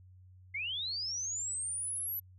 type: linear sweep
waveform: sine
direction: up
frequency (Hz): 2065 to 12000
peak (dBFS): -34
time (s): 0.54-2.2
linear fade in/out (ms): 10
effects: added 92 Hz sine -54 dBFS peak until 2.38 s